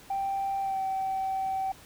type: tone with pitch glide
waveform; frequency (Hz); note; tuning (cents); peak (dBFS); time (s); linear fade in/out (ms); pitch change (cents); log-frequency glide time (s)
sine; 784 to 768.3; G5 to G5; 0 to -35; -26; 0.1-1.72; 5; -35; 0.61-0.8
effects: tanh soft clip ceiling -24 dBFS + pink hiss -52 dBFS RMS until 1.85 s